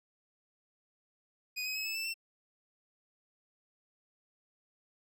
25% pulse tone with pitch steps, 2489 / 2528 / 2568 / 2608 / 2649 / 2691 Hz, D#7 / D#7 / E7 / E7 / E7 / E7, 0 / +27 / -46 / -19 / +8 / +35 cents, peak -31 dBFS, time 1.56-2.142 s, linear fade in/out 20 ms, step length 97 ms, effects none

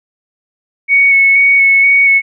sine tone with vibrato, 2217 Hz, C#7, in tune, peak -5 dBFS, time 0.88-2.22 s, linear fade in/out 50 ms, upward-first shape square, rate 2.1 Hz, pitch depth 12 cents each way, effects none

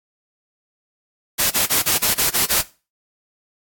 white noise bursts, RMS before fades -17 dBFS, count 8, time 1.38-2.623 s, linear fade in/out 20 ms, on 130 ms, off 29 ms, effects noise-tail reverb RT60 0.3 s tail -17 dB re dry + AAC 64 kbps

